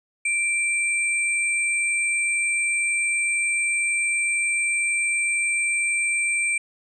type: tone pair together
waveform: sine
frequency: 2349 / 8371 Hz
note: D7 / C9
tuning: 0 / 0 cents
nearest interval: octave + minor seventh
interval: 2200 cents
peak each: -21 / -27 dBFS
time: 0.25-6.58 s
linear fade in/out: 5 ms
effects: none